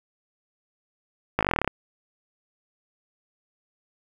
slowing click train, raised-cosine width 0.5 ms, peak -6 dBFS, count 13, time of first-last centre 1.39-1.677 s, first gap 18 ms, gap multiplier 1.05, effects 7-bit

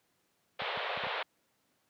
pink band-pass noise, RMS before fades -36 dBFS, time 0.59-1.23 s, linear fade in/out 5 ms, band 470 to 3800 Hz, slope 48 dB/octave
clicks, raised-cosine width 5 ms, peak -32 dBFS, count 5, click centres 0.619 / 0.774 / 0.974 / 1.037 / 1.068 s
effects pink hiss -74 dBFS RMS until 1.89 s + high-pass 150 Hz 12 dB/octave

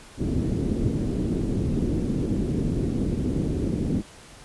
white low-pass noise, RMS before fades -25 dBFS, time 0.17-4.03 s, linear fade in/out 50 ms, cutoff 330 Hz, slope 24 dB/octave, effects pink hiss -47 dBFS RMS until 4.44 s + resampled to 24000 Hz

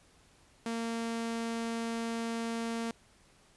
sawtooth tone, 229.8 Hz, A#3, 25 cents flat, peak -29 dBFS, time 0.66-2.91 s, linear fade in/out 2 ms, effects pink hiss -63 dBFS RMS until 3.56 s + resampled to 24000 Hz

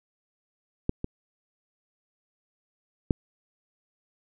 clicks, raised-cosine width 3 ms, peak -11 / -17 / -8 dBFS, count 3, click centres 0.894 / 1.044 / 3.108 s, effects none

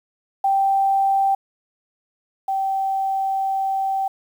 sine tone pair in turn, 782 / 775.3 Hz, G5 / G5, -4 / -19 cents, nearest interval unison, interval 15 cents, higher first, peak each -15 / -19 dBFS, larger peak first, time 0.44-1.35 / 2.48-4.08 s, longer second, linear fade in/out 5 ms, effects 8-bit

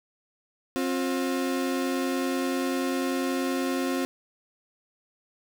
35% pulse tone pair together, 266.2 / 356.5 Hz, C4 / F4, +30 / +36 cents, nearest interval perfect fourth, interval 506 cents, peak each -25 / -29 dBFS, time 0.76-4.05 s, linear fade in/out 0 ms, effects none

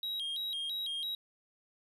triangle tone with vibrato, 3520 Hz, A7, in tune, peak -33 dBFS, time 0.03-1.15 s, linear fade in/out 2 ms, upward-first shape square, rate 3 Hz, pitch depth 150 cents each way, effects none

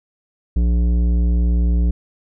sine tone with tanh clipping, 59 Hz, A#1, 22 cents sharp, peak -15 dBFS, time 0.56-1.91 s, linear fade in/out 5 ms, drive 12 dB, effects none

